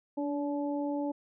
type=tone cluster; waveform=sine; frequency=289.8 / 572 / 861 Hz; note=D4 / D5 / A5; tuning=-23 / -46 / -38 cents; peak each=-31 / -36 / -40 dBFS; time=0.17-1.12 s; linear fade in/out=10 ms; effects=none